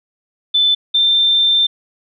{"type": "tone pair in turn", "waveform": "sine", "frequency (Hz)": [3520, 3575], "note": ["A7", "A7"], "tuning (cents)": [0, 27], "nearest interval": "unison", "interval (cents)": 27, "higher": "second", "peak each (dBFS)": -10, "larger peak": "neither", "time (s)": [[0.54, 0.75], [0.94, 1.67]], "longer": "second", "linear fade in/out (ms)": 10, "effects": []}